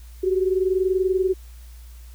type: tone pair together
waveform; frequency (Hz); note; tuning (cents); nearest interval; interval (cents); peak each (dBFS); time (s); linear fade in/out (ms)
sine; 371.6 / 392; F#4 / G4; +7 / 0; minor second; 93; -19 / -24; 0.23-1.34; 10
effects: added 59 Hz sine -39 dBFS peak until 2.14 s + white hiss -54 dBFS RMS until 2.14 s